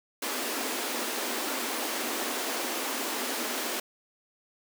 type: high-pass noise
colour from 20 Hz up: pink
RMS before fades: -32 dBFS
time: 0.22-3.8 s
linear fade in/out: 5 ms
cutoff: 230 Hz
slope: 96 dB/octave
effects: none